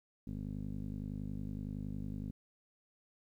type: tone with low-pass filter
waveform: 15% pulse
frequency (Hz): 50.8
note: G#1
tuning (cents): -38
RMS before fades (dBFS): -41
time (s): 0.27-2.31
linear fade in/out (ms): 5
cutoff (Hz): 260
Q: 3.1
effects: 12-bit